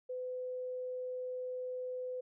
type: tone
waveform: sine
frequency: 505 Hz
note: B4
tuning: 39 cents sharp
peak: -37 dBFS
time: 0.09-2.21 s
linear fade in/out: 10 ms
effects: none